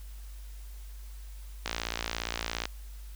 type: click train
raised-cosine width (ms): 0.2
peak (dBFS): -13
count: 58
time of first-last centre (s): 1.66-2.655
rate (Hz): 57.3
effects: added 50 Hz sine -41 dBFS peak until 3.15 s + white hiss -57 dBFS RMS until 3.15 s